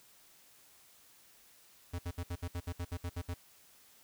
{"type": "tone bursts", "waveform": "square", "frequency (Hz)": 87.31, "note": "F2", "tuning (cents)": 0, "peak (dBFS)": -36, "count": 12, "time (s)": [1.93, 3.342], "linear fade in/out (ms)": 10, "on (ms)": 59, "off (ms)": 64, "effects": ["white hiss -62 dBFS RMS until 4.03 s"]}